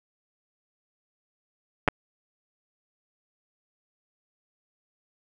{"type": "clicks", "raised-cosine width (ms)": 0.5, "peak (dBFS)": -5, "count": 2, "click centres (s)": [1.878, 1.885], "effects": []}